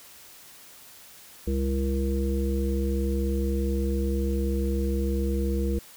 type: harmonic tone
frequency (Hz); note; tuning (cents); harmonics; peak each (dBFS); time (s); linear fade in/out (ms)
67.4; C#2; -48; 1 / 3 / 5 / 7; -25 / -30 / -32 / -33; 1.47-5.79; 5
effects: white hiss -49 dBFS RMS until 5.96 s